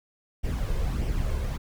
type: noise with flanger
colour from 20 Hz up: brown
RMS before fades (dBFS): -27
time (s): 0.43-1.58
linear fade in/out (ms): 20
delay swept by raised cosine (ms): 0.36 to 1.96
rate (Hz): 1.6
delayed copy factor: +0.55
effects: none